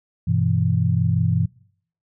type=chord; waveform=sine; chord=E minor; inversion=first; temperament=equal; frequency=98 / 123.47 / 164.81 Hz; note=G2 / B2 / E3; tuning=0 / 0 / 0 cents; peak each=-21 / -21 / -21 dBFS; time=0.27-1.46 s; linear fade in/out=10 ms; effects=noise-tail reverb RT60 0.6 s tail -23 dB re dry